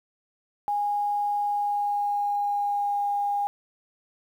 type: tone with pitch glide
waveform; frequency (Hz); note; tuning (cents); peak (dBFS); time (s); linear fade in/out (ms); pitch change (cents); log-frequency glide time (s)
sine; 822 to 813; G#5 to G#5; -18 to -37; -23; 0.68-3.47; 0; -19; 1.4-3.09
effects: 9-bit